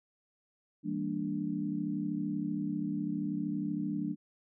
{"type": "chord", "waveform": "sine", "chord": "E half-diminished seventh", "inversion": "none", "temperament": "equal with one note detuned", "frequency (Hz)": [164.81, 200.5, 233.1, 293.7], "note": ["E3", "G3", "Bb3", "D4"], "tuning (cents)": [0, 39, 0, 0], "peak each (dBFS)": [-39, -36, -39, -35], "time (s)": [0.83, 4.16], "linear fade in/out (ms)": 50, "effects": []}